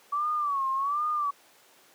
sine tone with vibrato, 1140 Hz, C#6, 48 cents sharp, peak -25 dBFS, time 0.12-1.31 s, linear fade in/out 10 ms, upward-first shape sine, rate 1.3 Hz, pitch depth 120 cents each way, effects pink hiss -57 dBFS RMS until 1.94 s + high-pass 400 Hz 12 dB/octave

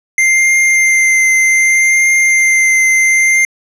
square tone with vibrato, 2093 Hz, C7, in tune, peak -8 dBFS, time 0.18-3.45 s, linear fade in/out 2 ms, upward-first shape triangle, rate 0.65 Hz, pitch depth 16 cents each way, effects low-pass 10000 Hz 12 dB/octave

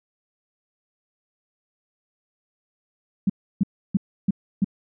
sine tone bursts, 196 Hz, G3, in tune, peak -15 dBFS, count 5, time 3.27-4.645 s, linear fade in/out 5 ms, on 27 ms, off 310 ms, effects none

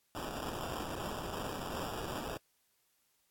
blue noise with sample-and-hold, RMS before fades -40 dBFS, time 0.15-2.37 s, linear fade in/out 0 ms, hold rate 2100 Hz, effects white hiss -75 dBFS RMS until 3.3 s + AAC 64 kbps

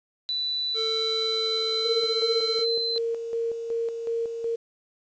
sine tone with pitch glide, 3975 to 4070 Hz, B7 to C8, +10 to -49 cents, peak -25 dBFS, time 0.29-2.98 s, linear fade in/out 0 ms, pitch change +41 cents, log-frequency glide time 1.09-2.5 s
square tone, 445.9 Hz, A4, 23 cents sharp, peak -29 dBFS, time 0.74-2.66 s, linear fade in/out 50 ms
sine tone with tremolo, 461.1 Hz, A#4, 19 cents flat, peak -24 dBFS, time 1.85-4.56 s, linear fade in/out 10 ms, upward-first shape square, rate 2.7 Hz, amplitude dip 50%
effects resampled to 16000 Hz + 9-bit

